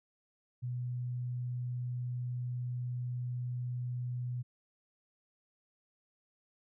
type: tone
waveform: sine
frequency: 123.47 Hz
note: B2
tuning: in tune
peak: -34 dBFS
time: 0.62-4.43 s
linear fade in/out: 20 ms
effects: none